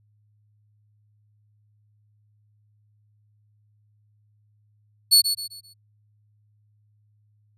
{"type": "tone with echo", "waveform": "sawtooth", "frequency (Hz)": 4413, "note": "C#8", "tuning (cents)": -9, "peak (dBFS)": -9, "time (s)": [5.11, 5.22], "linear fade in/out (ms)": 20, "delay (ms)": 130, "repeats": 4, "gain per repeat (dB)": -9, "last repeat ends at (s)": 5.74, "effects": ["added 105 Hz sine -60 dBFS peak until 7.57 s", "resampled to 32000 Hz"]}